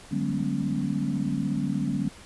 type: tone cluster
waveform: sine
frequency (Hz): 147.6 / 187.8 / 204.1 / 238.1 / 275.8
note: D3 / F#3 / G#3 / A#3 / C#4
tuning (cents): +9 / +26 / -30 / +37 / -9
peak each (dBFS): -31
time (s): 0.11-2.09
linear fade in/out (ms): 10
effects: pink hiss -48 dBFS RMS until 2.25 s + resampled to 24000 Hz